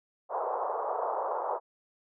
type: band-pass noise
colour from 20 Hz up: white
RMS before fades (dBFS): -32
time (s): 0.29-1.6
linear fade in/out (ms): 50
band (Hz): 440 to 1100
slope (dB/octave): 48
effects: none